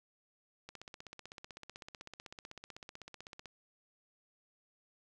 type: click train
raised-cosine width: 0.2 ms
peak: -30 dBFS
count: 45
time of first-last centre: 0.69-3.457 s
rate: 15.9 Hz
effects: none